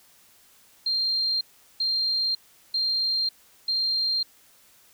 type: tone bursts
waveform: sine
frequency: 4186 Hz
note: C8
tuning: in tune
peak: -22 dBFS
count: 4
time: 0.86-4.23 s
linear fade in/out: 5 ms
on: 550 ms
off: 390 ms
effects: white hiss -57 dBFS RMS until 4.93 s